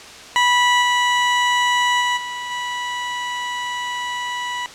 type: tone with level steps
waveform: 20% pulse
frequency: 980 Hz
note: B5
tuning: 14 cents flat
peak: -8 / -10 / -12 / -21 / -18 dBFS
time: 0.36-4.66 s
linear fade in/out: 0 ms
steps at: 0.81 / 2 / 2.16 / 2.5 s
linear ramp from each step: 20 ms
effects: white hiss -38 dBFS RMS until 4.74 s + low-pass 6000 Hz 12 dB/octave